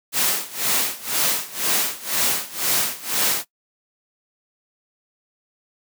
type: noise with tremolo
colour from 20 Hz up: white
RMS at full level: -19 dBFS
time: 0.12-3.45 s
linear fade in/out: 50 ms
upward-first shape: sine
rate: 2 Hz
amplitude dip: 90%
effects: noise-tail reverb RT60 0.1 s tail -19 dB re dry + high-pass 150 Hz 12 dB/octave